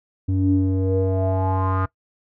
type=tone with low-pass filter sweep; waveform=square; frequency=94.5 Hz; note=F#2; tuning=37 cents sharp; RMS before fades=-20 dBFS; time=0.28-1.86 s; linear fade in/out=10 ms; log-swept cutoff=220 to 1300 Hz; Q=5.8; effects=noise-tail reverb RT60 0.1 s tail -20 dB re dry